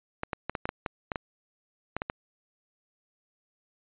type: clicks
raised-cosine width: 0.5 ms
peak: -15 dBFS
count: 12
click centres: 0.234 / 0.332 / 0.496 / 0.552 / 0.655 / 0.691 / 0.862 / 1.118 / 1.158 / 1.966 / 2.019 / 2.099 s
effects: resampled to 8000 Hz